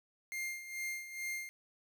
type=tone with tremolo; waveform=45% pulse; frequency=2113 Hz; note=C7; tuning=16 cents sharp; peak=-36 dBFS; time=0.32-1.49 s; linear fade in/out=0 ms; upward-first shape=sine; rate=2.3 Hz; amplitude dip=70%; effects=none